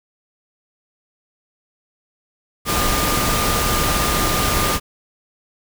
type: tone in noise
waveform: sine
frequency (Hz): 1208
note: D6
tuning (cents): +48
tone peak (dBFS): -24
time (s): 2.65-4.8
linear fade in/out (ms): 50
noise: pink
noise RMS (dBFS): -19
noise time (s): 2.65-4.8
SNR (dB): -8
effects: none